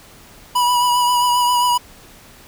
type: tone with vibrato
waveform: square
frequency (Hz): 978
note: B5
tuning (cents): -17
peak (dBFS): -14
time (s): 0.55-1.78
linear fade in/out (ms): 10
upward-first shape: triangle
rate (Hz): 7.5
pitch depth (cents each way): 29
effects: pink hiss -44 dBFS RMS until 2.47 s